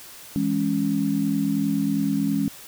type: chord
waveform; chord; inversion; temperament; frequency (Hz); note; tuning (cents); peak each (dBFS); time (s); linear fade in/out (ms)
sine; C# minor; first; equal; 164.81 / 207.7 / 277.2; E3 / G#3 / C#4; 0 / 0 / 0; -28 / -24 / -23; 0.36-2.48; 0
effects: white hiss -43 dBFS RMS until 2.67 s